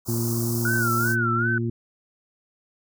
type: band-stop noise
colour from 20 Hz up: white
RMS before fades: -32 dBFS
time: 0.05-1.16 s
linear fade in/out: 50 ms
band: 1300 to 4900 Hz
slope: 48 dB/octave
type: harmonic tone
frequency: 116.54 Hz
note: A#2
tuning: in tune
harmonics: 1 / 2 / 3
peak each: -25 / -28 / -30 dBFS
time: 0.08-1.7 s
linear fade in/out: 5 ms
type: tone with vibrato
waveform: sine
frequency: 1427 Hz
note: F6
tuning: 37 cents sharp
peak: -22 dBFS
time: 0.65-1.58 s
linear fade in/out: 2 ms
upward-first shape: sine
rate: 2.6 Hz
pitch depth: 130 cents each way
effects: none